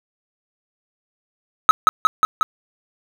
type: tone with echo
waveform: triangle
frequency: 1282 Hz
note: E6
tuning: 49 cents flat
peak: -3 dBFS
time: 1.69-1.71 s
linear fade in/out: 0 ms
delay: 180 ms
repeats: 4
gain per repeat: -2 dB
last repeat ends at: 2.43 s
effects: none